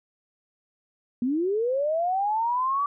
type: linear sweep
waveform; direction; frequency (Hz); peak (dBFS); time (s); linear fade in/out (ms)
sine; up; 233.1 to 1159; -22; 1.22-2.86; 2
effects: none